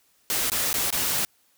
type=noise with dropouts; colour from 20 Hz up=white; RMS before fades=-25 dBFS; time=0.3-1.25 s; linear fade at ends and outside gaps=0 ms; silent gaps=0.499-0.518 / 0.73-0.741 / 0.904-0.926 s; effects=white hiss -64 dBFS RMS until 1.57 s